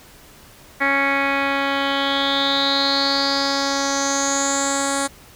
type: tone with low-pass filter sweep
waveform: 10% pulse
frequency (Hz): 276.9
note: C#4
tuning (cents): -2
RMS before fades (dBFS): -20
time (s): 0.8-5.08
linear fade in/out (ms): 20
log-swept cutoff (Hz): 2100 to 8700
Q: 7.7
effects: pink hiss -46 dBFS RMS until 5.35 s